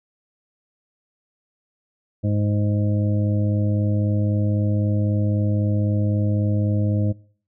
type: harmonic tone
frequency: 103.83 Hz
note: G#2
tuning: in tune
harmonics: 1 / 2 / 3 / 5 / 6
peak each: -19 / -25 / -29 / -33 / -35 dBFS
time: 2.23-7.13 s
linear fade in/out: 20 ms
effects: noise-tail reverb RT60 0.5 s tail -23 dB re dry